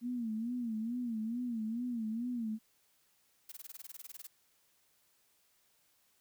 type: tone with vibrato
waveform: sine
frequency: 232.2 Hz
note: A#3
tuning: 7 cents flat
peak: -34 dBFS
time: 0.01-2.59 s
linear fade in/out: 50 ms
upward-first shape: sine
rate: 2.3 Hz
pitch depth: 120 cents each way
type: noise bursts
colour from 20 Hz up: blue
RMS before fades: -47 dBFS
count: 16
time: 3.49-4.27 s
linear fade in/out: 5 ms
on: 30 ms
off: 20 ms
effects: white hiss -72 dBFS RMS until 6.2 s